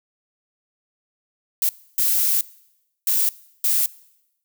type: noise bursts at uneven times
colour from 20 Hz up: violet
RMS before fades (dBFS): -19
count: 4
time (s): 1.62-1.69 / 1.98-2.41 / 3.07-3.29 / 3.64-3.86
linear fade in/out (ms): 2
effects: noise-tail reverb RT60 0.9 s tail -22 dB re dry

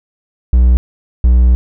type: tone pair in turn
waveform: triangle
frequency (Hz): 61.3 / 61.08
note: B1 / B1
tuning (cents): -12 / -18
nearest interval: unison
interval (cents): 6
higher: first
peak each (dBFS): -3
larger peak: neither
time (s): 0.53-0.77 / 1.24-1.55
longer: second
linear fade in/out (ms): 0
effects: none

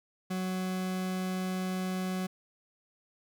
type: tone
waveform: 40% pulse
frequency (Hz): 185.6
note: F#3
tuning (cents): +6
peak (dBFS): -30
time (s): 0.3-2.27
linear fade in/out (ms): 10
effects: none

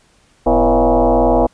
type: tone with frequency modulation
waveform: sine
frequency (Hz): 103.83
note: G#2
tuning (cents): 0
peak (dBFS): -9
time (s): 0.46-1.47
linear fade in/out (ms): 10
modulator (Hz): 145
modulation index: 5.2
effects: pink hiss -54 dBFS RMS until 1.53 s + resampled to 22050 Hz

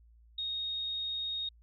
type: tone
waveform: sine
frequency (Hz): 3729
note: A#7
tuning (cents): 0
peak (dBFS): -33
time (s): 0.38-1.49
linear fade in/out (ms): 5
effects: added 57 Hz sine -57 dBFS peak until 1.62 s

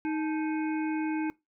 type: harmonic tone with a mistuned harmonic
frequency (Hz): 312.3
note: D#4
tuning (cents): +7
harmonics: 1 / 3 / 5 / 7 / 8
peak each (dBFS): -28 / -38 / -42 / -45 / -46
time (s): 0.05-1.3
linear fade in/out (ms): 0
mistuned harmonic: 3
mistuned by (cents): -130
effects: noise-tail reverb RT60 0.2 s tail -22 dB re dry

